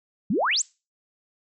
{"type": "exponential sweep", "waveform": "sine", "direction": "up", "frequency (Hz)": [168.1, 8200], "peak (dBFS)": -20, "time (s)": [0.3, 0.62], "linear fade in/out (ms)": 5, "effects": ["noise-tail reverb RT60 0.3 s tail -24 dB re dry"]}